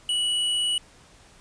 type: tone with hard clipping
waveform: sine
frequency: 2939 Hz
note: F#7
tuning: 12 cents flat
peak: -23 dBFS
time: 0.09-0.78 s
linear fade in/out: 2 ms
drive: 17 dB
effects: pink hiss -53 dBFS RMS until 1.4 s + resampled to 22050 Hz